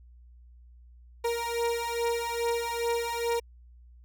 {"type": "beating tone pair", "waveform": "30% pulse", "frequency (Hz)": [467.3, 469.7], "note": ["A#4", "A#4"], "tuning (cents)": [4, 13], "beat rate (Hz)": 2.4, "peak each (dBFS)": -28, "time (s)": [1.24, 3.4], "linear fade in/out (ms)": 10, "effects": ["added 60 Hz sine -50 dBFS peak until 4.04 s"]}